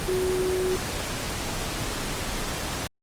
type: tone in noise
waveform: sine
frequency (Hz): 370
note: F#4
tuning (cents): 0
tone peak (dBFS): -23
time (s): 0.08-0.76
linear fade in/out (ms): 0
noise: pink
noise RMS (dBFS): -30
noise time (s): 0-2.87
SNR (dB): +4
effects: low-pass 11000 Hz 12 dB/octave + Opus 24 kbps